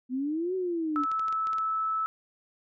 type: exponential two-way sweep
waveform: sine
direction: up then down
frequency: 246.9 to 379.6 to 283.6 Hz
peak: -27 dBFS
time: 0.09-1.06 s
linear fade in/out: 50 ms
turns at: 0.55 s
type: tone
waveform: sine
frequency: 1307 Hz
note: E6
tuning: 15 cents flat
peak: -26 dBFS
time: 0.96-2.06 s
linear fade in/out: 0 ms
type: clicks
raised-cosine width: 0.2 ms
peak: -27 dBFS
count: 8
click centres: 1.036 / 1.116 / 1.195 / 1.283 / 1.326 / 1.471 / 1.532 / 1.584 s
effects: none